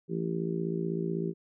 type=harmonic tone; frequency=56 Hz; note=A1; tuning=31 cents sharp; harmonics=3 / 4 / 5 / 6 / 7 / 8; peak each=-32 / -39 / -43 / -37 / -34 / -46 dBFS; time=0.08-1.34 s; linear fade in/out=50 ms; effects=none